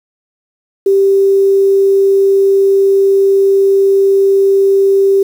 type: tone with quantisation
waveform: sine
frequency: 392 Hz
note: G4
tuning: in tune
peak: -6 dBFS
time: 0.86-5.23 s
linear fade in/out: 5 ms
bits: 6
effects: none